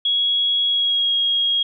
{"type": "tone with pitch glide", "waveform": "sine", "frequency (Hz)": [3330, 3278], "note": ["G#7", "G#7"], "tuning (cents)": [4, -23], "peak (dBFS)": -16, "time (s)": [0.05, 1.63], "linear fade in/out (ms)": 5, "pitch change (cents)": -27, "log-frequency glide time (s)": [0.65, 1.14], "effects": []}